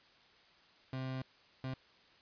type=tone bursts at uneven times; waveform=30% pulse; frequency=130.81 Hz; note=C3; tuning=in tune; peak=-35 dBFS; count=2; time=0.93-1.22 / 1.64-1.74 s; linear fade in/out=2 ms; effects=white hiss -64 dBFS RMS until 2.21 s + resampled to 11025 Hz